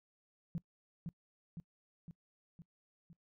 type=tone with echo; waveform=sine; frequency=168.1 Hz; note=E3; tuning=34 cents sharp; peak=-34 dBFS; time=0.55-0.58 s; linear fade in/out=0 ms; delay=510 ms; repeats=5; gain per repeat=-4 dB; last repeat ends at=3.13 s; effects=noise-tail reverb RT60 0.1 s tail -24 dB re dry + tanh soft clip ceiling -30 dBFS